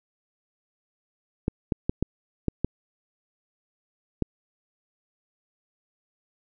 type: clicks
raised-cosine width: 3 ms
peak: -10 dBFS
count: 7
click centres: 1.481 / 1.722 / 1.895 / 2.026 / 2.483 / 2.646 / 4.223 s
effects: none